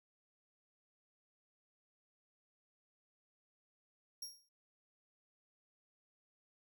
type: tone with exponential decay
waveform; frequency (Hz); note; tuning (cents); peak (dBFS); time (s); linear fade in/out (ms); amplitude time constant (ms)
sawtooth; 5590; F8; +1; -38; 4.22-4.49; 5; 57
effects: none